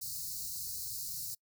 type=band-stop noise; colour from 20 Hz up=white; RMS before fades=-40 dBFS; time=0.01-1.35 s; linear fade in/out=10 ms; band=170 to 4100 Hz; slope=96 dB/octave; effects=noise-tail reverb RT60 0.1 s tail -26 dB re dry